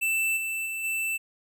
square tone with level steps, 2658 Hz, E7, 14 cents sharp, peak -24 / -29 / -31 / -27 dBFS, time 0.01-1.18 s, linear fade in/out 20 ms, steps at 0.36 / 0.65 / 0.83 s, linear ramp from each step 20 ms, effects none

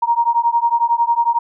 sine beating tone pair, 932.3 / 943.3 Hz, A#5 / A#5, 0 / +20 cents, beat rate 11 Hz, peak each -16 dBFS, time 0.02-1.39 s, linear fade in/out 10 ms, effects none

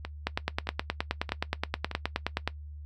two click trains, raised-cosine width 0.3 ms, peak -11 / -19 dBFS, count 22 / 4, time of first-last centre 0.27-2.476 / 0.05-1.913 s, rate 9.52 / 1.61 Hz, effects noise-tail reverb RT60 0.1 s tail -18 dB re dry + added 74 Hz sine -40 dBFS peak until 2.85 s

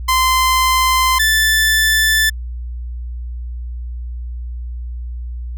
sawtooth tone pair in turn, 1036 / 1756 Hz, C6 / A6, -17 / -4 cents, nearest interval major sixth, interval 913 cents, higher second, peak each -8 dBFS, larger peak neither, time 0.08-1.19 / 1.19-2.3 s, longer neither, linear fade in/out 10 ms, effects added 60 Hz sine -23 dBFS peak until 5.57 s

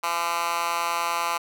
10% pulse tone with high-pass filter, 170 Hz, F3, 46 cents flat, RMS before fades -26 dBFS, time 0.03-1.38 s, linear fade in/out 10 ms, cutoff 1100 Hz, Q 2, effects none

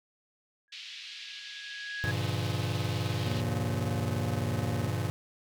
sine tone with exponential growth, 1661.2 Hz, G#6, in tune, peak -31 dBFS, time 0.68-2.11 s, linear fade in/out 0 ms, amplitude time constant 310 ms
pink band-pass noise, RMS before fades -44 dBFS, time 0.72-3.41 s, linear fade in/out 5 ms, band 2600 to 4400 Hz, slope 24 dB/octave
square chord, G diminished seventh, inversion none, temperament just, 98 / 117.6 / 141.12 / 169.34 Hz, G2 / Bb2 / Db3 / Fb3, 0 / +16 / +31 / +47 cents, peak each -34 / -34 / -38 / -39 dBFS, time 2.04-5.1 s, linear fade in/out 0 ms
harmonic tone, 78.7 Hz, D#2, 20 cents sharp, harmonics 1 / 3 / 5 / 7 / 9, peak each -45 / -37 / -47 / -44 / -48 dBFS, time 3.26-4.88 s, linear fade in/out 5 ms
effects none

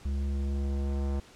square tone with low-pass filter sweep, 69.3 Hz, C#2, in tune, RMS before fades -30 dBFS, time 0.05-1.2 s, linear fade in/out 5 ms, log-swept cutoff 210 to 900 Hz, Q 0.7, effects pink hiss -54 dBFS RMS until 1.35 s + low-pass 8000 Hz 12 dB/octave

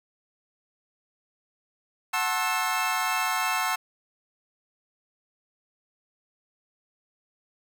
25% pulse chord, F# half-diminished seventh, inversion none, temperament equal with one note detuned, 740 / 880 / 1072.2 / 1318.5 Hz, F#5 / A5 / C6 / E6, 0 / 0 / +42 / 0 cents, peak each -27 / -27 / -26 / -26 dBFS, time 2.13-3.76 s, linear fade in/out 10 ms, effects none

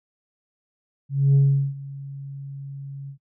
sine tone with ADSR envelope, 138.59 Hz, C#3, in tune, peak -10 dBFS, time 1.09-3.18 s, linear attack 260 ms, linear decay 390 ms, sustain -22 dB, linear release 90 ms, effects noise-tail reverb RT60 0.1 s tail -25 dB re dry + tanh soft clip ceiling -11 dBFS

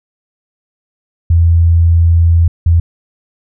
sine tone bursts at uneven times, 84 Hz, E2, 33 cents sharp, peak -5 dBFS, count 2, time 1.3-2.48 / 2.66-2.8 s, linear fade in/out 5 ms, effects none

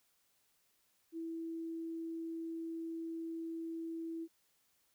sine tone, 328.8 Hz, E4, 4 cents flat, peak -39 dBFS, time 1.12-4.28 s, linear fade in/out 50 ms, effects white hiss -75 dBFS RMS until 4.94 s

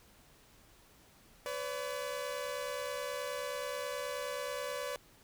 sawtooth tone pair together, 502.6 / 572 Hz, B4 / D5, +30 / -46 cents, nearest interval major second, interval 224 cents, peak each -36 / -35 dBFS, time 1.46-4.96 s, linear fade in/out 0 ms, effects pink hiss -62 dBFS RMS until 5.23 s

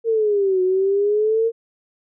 sine exponential two-way sweep, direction down then up, 462.1 to 366.1 to 462.1 Hz, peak -15 dBFS, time 0.04-1.52 s, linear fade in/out 50 ms, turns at 0.62 s, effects none

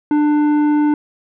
sine tone with tanh clipping, 297.5 Hz, D4, 22 cents sharp, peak -13 dBFS, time 0.11-0.94 s, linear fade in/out 2 ms, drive 10 dB, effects none

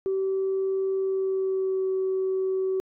sine tone with pitch glide, 384.3 to 378.8 Hz, G4 to F#4, -34 to +41 cents, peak -22 dBFS, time 0.06-2.8 s, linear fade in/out 0 ms, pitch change -25 cents, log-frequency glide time 0.96-1.88 s, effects tanh soft clip ceiling -19 dBFS

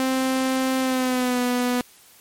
sawtooth tone with pitch glide, 261.6 to 246.9 Hz, C4 to B3, 0 to 0 cents, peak -16 dBFS, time 0-1.81 s, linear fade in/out 0 ms, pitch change -100 cents, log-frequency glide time 0.8-1.4 s, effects white hiss -51 dBFS RMS until 2.2 s + MP3 64 kbps

